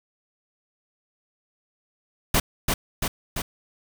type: noise with echo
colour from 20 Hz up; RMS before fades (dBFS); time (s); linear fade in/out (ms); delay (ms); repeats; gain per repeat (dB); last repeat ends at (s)
pink; -19; 2.34-2.4; 5; 340; 3; -3; 3.42
effects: none